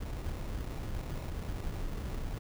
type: noise with sample-and-hold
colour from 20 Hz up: brown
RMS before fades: -37 dBFS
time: 0-2.39 s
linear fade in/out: 10 ms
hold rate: 1575 Hz
effects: none